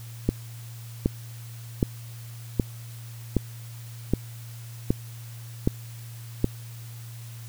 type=click train; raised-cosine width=3 ms; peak=-7 dBFS; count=9; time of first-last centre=0.29-6.444 s; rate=1.3 Hz; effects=added 116 Hz sine -38 dBFS peak until 7.48 s + white hiss -49 dBFS RMS until 7.48 s